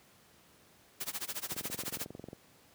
white noise with tremolo, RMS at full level -36 dBFS, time 1-2.06 s, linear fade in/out 10 ms, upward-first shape sine, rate 14 Hz, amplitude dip 95%
click train, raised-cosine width 2 ms, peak -30 dBFS, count 19, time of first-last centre 1.52-2.331 s, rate 22.2 Hz
effects pink hiss -62 dBFS RMS until 2.74 s + high-pass 100 Hz 12 dB/octave

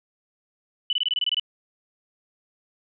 sine tone bursts, 2981 Hz, F#7, 12 cents sharp, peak -20 dBFS, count 10, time 0.9-1.397 s, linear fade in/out 2 ms, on 29 ms, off 23 ms, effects none

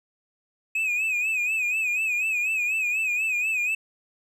triangle tone with vibrato, 2529 Hz, D#7, 28 cents sharp, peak -21 dBFS, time 0.75-3.75 s, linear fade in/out 5 ms, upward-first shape sine, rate 4.1 Hz, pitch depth 84 cents each way, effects none

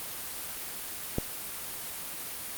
click, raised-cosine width 2 ms, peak -13 dBFS, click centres 1.184 s, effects white hiss -38 dBFS RMS until 2.57 s + Opus 32 kbps

